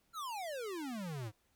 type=exponential sweep; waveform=square; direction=down; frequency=1396.9 to 100.5 Hz; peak=-40 dBFS; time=0.13-1.32 s; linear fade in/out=50 ms; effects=pink hiss -75 dBFS RMS until 1.55 s